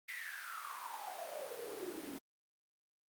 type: noise with high-pass filter sweep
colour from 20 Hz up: pink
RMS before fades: -45 dBFS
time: 0.08-2.19 s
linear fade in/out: 10 ms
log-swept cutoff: 2100 to 260 Hz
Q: 9.1
effects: Opus 32 kbps